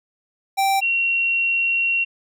square / sine tone pair in turn, 781 / 2739 Hz, G5 / F7, -7 / -34 cents, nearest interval octave + minor seventh, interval 2173 cents, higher second, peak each -17 dBFS, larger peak neither, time 0.57-0.81 / 0.81-2.05 s, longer second, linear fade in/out 20 ms, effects none

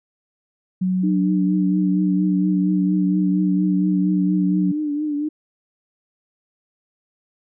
sine tone with pitch glide, 185 to 183.93 Hz, F#3 to F#3, 0 to -10 cents, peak -17 dBFS, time 0.81-4.72 s, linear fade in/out 10 ms, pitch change -10 cents, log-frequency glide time 3.86-4.4 s
sine tone with vibrato, 297.3 Hz, D4, 21 cents sharp, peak -20 dBFS, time 1.03-5.29 s, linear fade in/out 10 ms, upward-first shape triangle, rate 4.3 Hz, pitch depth 63 cents each way
effects none

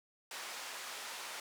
pink band-pass noise, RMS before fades -45 dBFS, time 0.31-1.4 s, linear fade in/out 2 ms, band 830 to 9400 Hz, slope 12 dB/octave, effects none

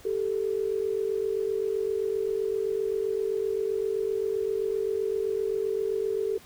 sine tone pair together, 392.3 / 440 Hz, G4 / A4, +1 / 0 cents, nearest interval major second, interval 199 cents, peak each -28 dBFS, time 0.05-6.38 s, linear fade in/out 5 ms, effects pink hiss -52 dBFS RMS until 6.45 s

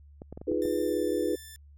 clicks, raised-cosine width 2 ms, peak -27 dBFS, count 6, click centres 0.219 / 0.326 / 0.375 / 0.415 / 0.516 / 0.655 s
sine chord, F half-diminished seventh, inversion third, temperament equal, 311.1 / 349.2 / 415.3 / 493.9 Hz, Eb4 / F4 / Ab4 / Cb5, 0 / 0 / 0 / 0 cents, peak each -31 dBFS, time 0.47-1.36 s, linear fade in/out 10 ms
5% pulse tone with pitch glide, 1790 to 1765.4 Hz, A6 to A6, +29 to +5 cents, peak -35 dBFS, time 0.62-1.56 s, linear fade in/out 0 ms, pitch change -24 cents, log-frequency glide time 0.82-0.98 s
effects added 72 Hz sine -50 dBFS peak until 1.77 s

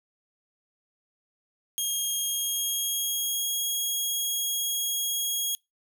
10% pulse tone with pitch glide, 3247 to 3294 Hz, G#7 to G#7, -40 to -15 cents, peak -19 dBFS, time 1.78-5.55 s, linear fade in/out 0 ms, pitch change +25 cents, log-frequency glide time 2.18-3.54 s, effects noise-tail reverb RT60 0.2 s tail -26 dB re dry

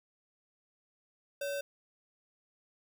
sine tone with sample-and-hold, 565 Hz, C#5, 33 cents sharp, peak -33 dBFS, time 1.41-1.61 s, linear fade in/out 5 ms, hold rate 2100 Hz, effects none

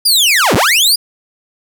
sawtooth linear two-way sweep, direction down then up, 4978 to 65.1 to 4978 Hz, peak -5 dBFS, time 0.05-0.96 s, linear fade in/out 10 ms, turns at 0.55 s, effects none

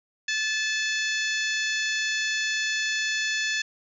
harmonic tone with a mistuned harmonic, 869 Hz, A5, 22 cents flat, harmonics 2 / 3 / 4 / 5 / 6 / 7 / 8, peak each -27 / -31 / -33 / -35 / -37 / -38 / -39 dBFS, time 0.28-3.62 s, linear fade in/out 5 ms, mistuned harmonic 8, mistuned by -32 cents, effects none

